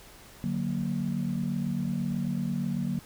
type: chord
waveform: sine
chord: D augmented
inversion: none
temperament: equal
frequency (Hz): 146.83 / 185 / 233.1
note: D3 / F#3 / A#3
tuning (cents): 0 / 0 / 0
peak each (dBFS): -32 / -30 / -31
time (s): 0.44-2.99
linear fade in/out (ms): 0
effects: tanh soft clip ceiling -19 dBFS + pink hiss -51 dBFS RMS until 3.05 s